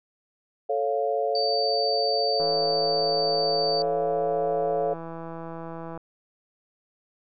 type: chord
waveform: sine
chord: A augmented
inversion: none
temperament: equal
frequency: 440 / 554.4 / 698.5 Hz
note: A4 / C#5 / E#5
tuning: 0 / 0 / 0 cents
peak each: -27 dBFS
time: 0.69-4.94 s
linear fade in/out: 10 ms
type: tone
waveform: sine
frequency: 4603 Hz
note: D8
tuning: 36 cents flat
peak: -26 dBFS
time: 1.35-3.82 s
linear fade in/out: 2 ms
type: click train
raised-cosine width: 1 ms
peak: -24 dBFS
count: 591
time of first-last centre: 2.4-5.976 s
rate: 165 Hz
effects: none